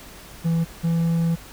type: tone pair in turn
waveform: triangle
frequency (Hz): 165.8 / 166.62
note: E3 / E3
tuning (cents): +10 / +19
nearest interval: unison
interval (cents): 9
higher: second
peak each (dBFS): -16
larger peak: neither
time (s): 0.44-0.65 / 0.83-1.36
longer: second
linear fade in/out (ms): 20
effects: added 50 Hz sine -49 dBFS peak until 1.52 s + pink hiss -43 dBFS RMS until 1.52 s